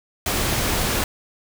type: noise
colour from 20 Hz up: pink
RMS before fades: -22 dBFS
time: 0.26-1.04 s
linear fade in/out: 2 ms
effects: none